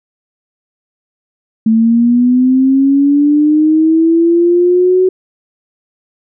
sine linear sweep, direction up, 220 to 374 Hz, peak -6 dBFS, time 1.66-5.09 s, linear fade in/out 5 ms, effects none

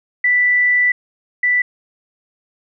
sine tone pair in turn, 1975.5 / 1975.5 Hz, B6 / B6, 0 / 0 cents, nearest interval unison, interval 0 cents, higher neither, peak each -11 / -12 dBFS, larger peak first, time 0.24-0.92 / 1.43-1.62 s, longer first, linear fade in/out 5 ms, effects none

